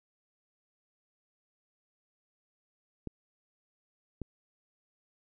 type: clicks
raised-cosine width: 3 ms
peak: -24 dBFS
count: 2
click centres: 3.073 / 4.217 s
effects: none